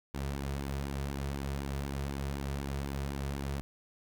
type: tone with flanger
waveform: sawtooth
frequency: 69.3 Hz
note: C#2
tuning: in tune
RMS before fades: -36 dBFS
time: 0.14-3.61 s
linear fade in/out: 0 ms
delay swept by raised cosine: 1.5 to 3.8 ms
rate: 4 Hz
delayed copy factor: -0.6
effects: none